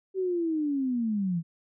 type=linear sweep; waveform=sine; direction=down; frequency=385.8 to 160.6 Hz; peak=-25 dBFS; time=0.14-1.43 s; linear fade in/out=50 ms; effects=none